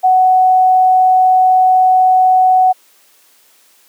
sine tone, 744 Hz, F#5, 9 cents sharp, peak -6 dBFS, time 0.03-2.73 s, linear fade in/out 20 ms, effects white hiss -50 dBFS RMS until 3.88 s + high-pass 300 Hz 12 dB/octave

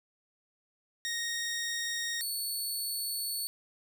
15% pulse tone pair in turn, 1864.7 / 4435 Hz, A#6 / C#8, 0 / 0 cents, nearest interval octave + minor third, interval 1500 cents, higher second, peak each -26 dBFS, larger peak neither, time 1.05-2.21 / 2.21-3.47 s, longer second, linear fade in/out 0 ms, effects none

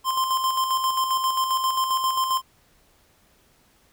square tone with tremolo, 1046.5 Hz, C6, in tune, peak -20 dBFS, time 0.04-2.42 s, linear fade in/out 50 ms, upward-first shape square, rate 7.5 Hz, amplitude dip 45%, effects pink hiss -60 dBFS RMS until 3.92 s

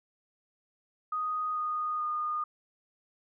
sine tone with pitch steps, 1244.5 / 1233.8 / 1223.1 Hz, D#6 / D#6 / D#6, 0 / -15 / -30 cents, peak -29 dBFS, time 1.12-2.44 s, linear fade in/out 5 ms, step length 440 ms, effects none

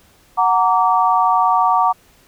sine chord, Gb augmented, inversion none, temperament just, 740 / 925 / 1156.2 Hz, Gb5 / Bb5 / D6, 0 / -14 / -27 cents, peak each -16 dBFS, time 0.37-1.93 s, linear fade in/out 20 ms, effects pink hiss -52 dBFS RMS until 2.27 s

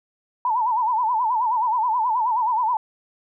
sine tone with vibrato, 932.3 Hz, A#5, in tune, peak -18 dBFS, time 0.45-2.77 s, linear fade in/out 2 ms, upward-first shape sine, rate 9.4 Hz, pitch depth 140 cents each way, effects none

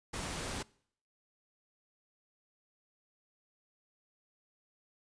pink noise, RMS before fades -39 dBFS, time 0.13-0.63 s, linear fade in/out 10 ms, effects noise-tail reverb RT60 0.6 s tail -23 dB re dry + resampled to 22050 Hz

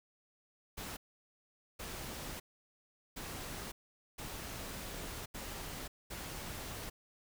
pink noise bursts at uneven times, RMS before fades -44 dBFS, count 6, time 0.77-0.97 / 1.79-2.4 / 3.16-3.72 / 4.18-5.26 / 5.34-5.88 / 6.1-6.9 s, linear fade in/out 10 ms, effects none

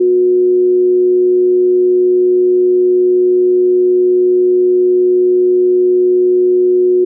sine tone with amplitude modulation, 363.2 Hz, F#4, 32 cents flat, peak -6 dBFS, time 0-7.05 s, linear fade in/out 10 ms, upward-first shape sine, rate 119 Hz, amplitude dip 25%, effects none

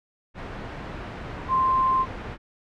sine tone in noise, 1046.5 Hz, C6, in tune, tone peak -18 dBFS, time 1.48-2.06 s, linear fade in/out 50 ms, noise pink, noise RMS -34 dBFS, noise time 0.34-2.38 s, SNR +13 dB, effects low-pass 2000 Hz 12 dB/octave

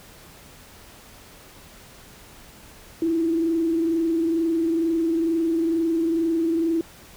sine tone with frequency modulation, 329.6 Hz, E4, in tune, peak -19 dBFS, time 3.02-6.81 s, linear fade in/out 2 ms, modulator 22.2 Hz, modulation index 0.42, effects pink hiss -47 dBFS RMS until 7.16 s

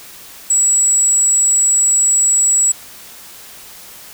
sine tone, 7820 Hz, B8, 18 cents flat, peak -7 dBFS, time 0.5-2.72 s, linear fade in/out 5 ms, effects tanh soft clip ceiling -9 dBFS + white hiss -37 dBFS RMS until 4.13 s

